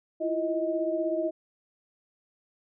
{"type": "tone cluster", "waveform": "sine", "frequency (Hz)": [329.5, 345.6, 629], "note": ["E4", "F4", "D#5"], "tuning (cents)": [-1, -18, 19], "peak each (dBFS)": [-31, -32, -28], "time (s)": [0.2, 1.31], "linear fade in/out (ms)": 20, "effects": []}